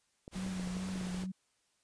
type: clicks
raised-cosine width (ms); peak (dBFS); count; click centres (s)
2; -32; 11; 0.279 / 0.464 / 0.597 / 0.674 / 0.768 / 0.888 / 0.958 / 1.012 / 1.069 / 1.145 / 1.237
type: noise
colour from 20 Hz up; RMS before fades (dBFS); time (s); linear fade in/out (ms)
pink; -46; 0.31-1.27; 50
type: tone with vibrato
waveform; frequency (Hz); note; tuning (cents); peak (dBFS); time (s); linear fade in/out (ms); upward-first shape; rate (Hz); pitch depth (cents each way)
sine; 185; F#3; 0; -36; 0.35-1.32; 10; triangle; 2.3; 41
effects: white hiss -75 dBFS RMS until 1.83 s + resampled to 22050 Hz